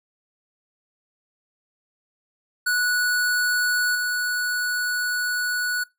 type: tone with level steps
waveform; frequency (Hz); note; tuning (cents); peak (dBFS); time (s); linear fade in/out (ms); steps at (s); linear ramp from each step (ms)
square; 1472; F#6; -9; -20 / -23; 2.66-5.84; 10; 3.95; 2
effects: noise-tail reverb RT60 0.2 s tail -21 dB re dry